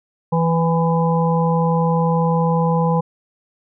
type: harmonic tone with a mistuned harmonic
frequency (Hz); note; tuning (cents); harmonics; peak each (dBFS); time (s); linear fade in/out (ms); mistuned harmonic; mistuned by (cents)
165.7; E3; +9; 1 / 3 / 5 / 6; -16 / -21 / -23 / -24; 0.32-3.01; 10; 6; +16
effects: none